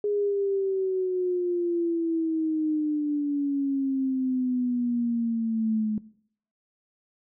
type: exponential sweep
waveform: sine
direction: down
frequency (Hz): 415.3 to 213.3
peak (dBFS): -23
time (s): 0.04-5.98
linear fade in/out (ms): 2
effects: noise-tail reverb RT60 0.6 s tail -20 dB re dry